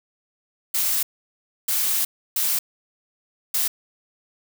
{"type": "noise bursts at uneven times", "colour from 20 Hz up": "blue", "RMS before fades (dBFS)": -22, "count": 4, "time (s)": [[0.74, 1.03], [1.68, 2.05], [2.36, 2.59], [3.54, 3.68]], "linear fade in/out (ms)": 5, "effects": []}